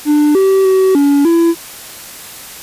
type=tone with pitch steps; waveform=triangle; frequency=297 / 385.1 / 379 / 284 / 335.5 Hz; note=D4 / G4 / F#4 / C#4 / E4; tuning=+20 / -31 / +42 / +42 / +31 cents; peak=-5 dBFS; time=0.05-1.55 s; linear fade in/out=50 ms; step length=300 ms; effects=white hiss -31 dBFS RMS until 2.62 s + resampled to 32000 Hz

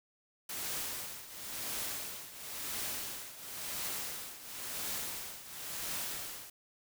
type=noise with tremolo; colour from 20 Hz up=white; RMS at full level=-37 dBFS; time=0.49-6.5 s; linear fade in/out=5 ms; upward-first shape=triangle; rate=0.96 Hz; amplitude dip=80%; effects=none

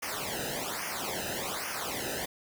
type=noise with flanger; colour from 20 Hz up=pink; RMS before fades=-35 dBFS; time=0.02-2.26 s; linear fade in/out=10 ms; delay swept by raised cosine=0.25 to 0.91 ms; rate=1.2 Hz; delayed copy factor=-0.95; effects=none

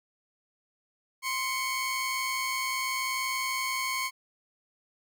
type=tone pair together; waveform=sawtooth; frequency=1048.1 / 2217 Hz; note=C6 / C#7; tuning=+3 / 0 cents; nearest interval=octave + minor second; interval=1297 cents; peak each=-28 / -28 dBFS; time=1.22-4.11 s; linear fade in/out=50 ms; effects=none

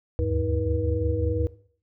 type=tone cluster; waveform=sine; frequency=72.6 / 78.2 / 101.2 / 317.6 / 481.2 Hz; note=D2 / D#2 / G#2 / D#4 / B4; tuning=-19 / +9 / -44 / +36 / -45 cents; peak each=-32 / -27 / -27 / -32 / -28 dBFS; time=0.19-1.47 s; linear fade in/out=0 ms; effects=noise-tail reverb RT60 0.5 s tail -18 dB re dry

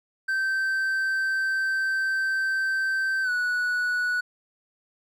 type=tone with pitch glide; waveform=triangle; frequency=1554 to 1471.9 Hz; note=G6 to F#6; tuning=-16 to -9 cents; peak=-21 dBFS; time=0.28-4.21 s; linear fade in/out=10 ms; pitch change=-93 cents; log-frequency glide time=3.23-3.3 s; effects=none

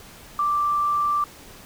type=tone; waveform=sine; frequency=1174.7 Hz; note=D6; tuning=in tune; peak=-19 dBFS; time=0.39-1.24 s; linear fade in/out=2 ms; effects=pink hiss -45 dBFS RMS until 1.65 s

